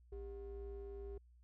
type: ring-modulated tone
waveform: triangle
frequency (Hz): 170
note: F3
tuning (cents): -46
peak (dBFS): -40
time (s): 0.12-1.18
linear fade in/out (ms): 5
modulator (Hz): 228
effects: added 60 Hz sine -62 dBFS peak until 1.43 s